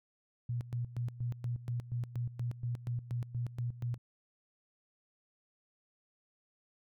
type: tone with tremolo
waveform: sine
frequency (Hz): 120.4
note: B2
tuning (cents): -44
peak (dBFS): -32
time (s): 0.49-3.98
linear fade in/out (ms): 5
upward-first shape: square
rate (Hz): 4.2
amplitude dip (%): 80
effects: none